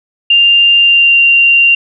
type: tone with pitch glide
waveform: sine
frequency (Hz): 2794 to 2771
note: F7 to F7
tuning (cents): 0 to -14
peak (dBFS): -4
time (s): 0.3-1.75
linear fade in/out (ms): 5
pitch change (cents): -14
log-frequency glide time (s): 0.79-1.2
effects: none